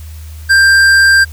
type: tone with hard clipping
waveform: sine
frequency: 1584 Hz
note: G6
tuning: 18 cents sharp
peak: -6 dBFS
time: 0.49-1.25 s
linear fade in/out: 20 ms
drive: 11 dB
effects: added 78 Hz sine -26 dBFS peak until 1.32 s + white hiss -41 dBFS RMS until 1.32 s